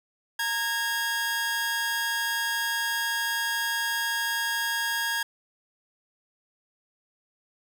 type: tone pair together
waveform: sawtooth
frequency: 921 / 1641 Hz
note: A#5 / G#6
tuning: -21 / -21 cents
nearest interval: minor seventh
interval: 1000 cents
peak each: -29 / -23 dBFS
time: 0.39-5.23 s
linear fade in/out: 5 ms
effects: none